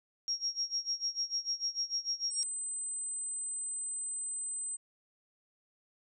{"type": "tone with tremolo", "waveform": "sine", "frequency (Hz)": 5590, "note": "F8", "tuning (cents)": 1, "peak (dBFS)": -29, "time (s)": [0.28, 2.43], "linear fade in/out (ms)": 0, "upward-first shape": "sine", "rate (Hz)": 6.7, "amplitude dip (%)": 90}
{"type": "tone", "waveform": "sine", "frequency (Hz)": 8120, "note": "B8", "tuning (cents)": 47, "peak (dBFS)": -35, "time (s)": [2.3, 4.77], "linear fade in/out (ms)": 20}
{"effects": []}